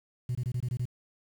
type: tone bursts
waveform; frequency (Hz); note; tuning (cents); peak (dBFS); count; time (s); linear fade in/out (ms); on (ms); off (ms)
sine; 123.47; B2; 0; -26; 7; 0.29-0.855; 5; 61; 23
effects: tanh soft clip ceiling -26 dBFS + 9-bit